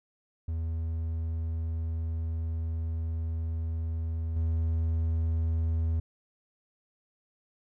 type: tone with level steps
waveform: triangle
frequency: 81.4 Hz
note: E2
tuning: 21 cents flat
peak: -27 / -23 dBFS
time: 0.48-6 s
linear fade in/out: 5 ms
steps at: 4.36 s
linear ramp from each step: 5 ms
effects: none